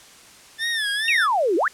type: tone with vibrato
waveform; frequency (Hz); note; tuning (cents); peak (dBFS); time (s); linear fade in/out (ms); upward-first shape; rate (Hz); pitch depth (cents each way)
25% pulse; 1750; A6; -10; -18; 0.58-1.28; 50; sine; 2.3; 120
type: exponential two-way sweep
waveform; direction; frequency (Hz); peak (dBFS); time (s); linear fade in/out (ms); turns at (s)
sine; down then up; 2800 to 318.2 to 1917; -17; 1.08-1.68; 2; 1.56
effects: white hiss -47 dBFS RMS until 1.73 s + low-pass 9000 Hz 12 dB/octave